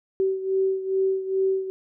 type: beating tone pair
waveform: sine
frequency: 382.3 / 384.7 Hz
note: G4 / G4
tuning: -43 / -33 cents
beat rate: 2.4 Hz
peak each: -22 / -27 dBFS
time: 0.2-1.7 s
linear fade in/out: 0 ms
effects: none